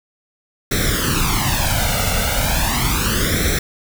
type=noise with flanger; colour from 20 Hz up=pink; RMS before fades=-18 dBFS; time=0.71-3.59 s; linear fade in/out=5 ms; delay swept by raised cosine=0.52 to 1.44 ms; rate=0.36 Hz; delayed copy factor=+0.85; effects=none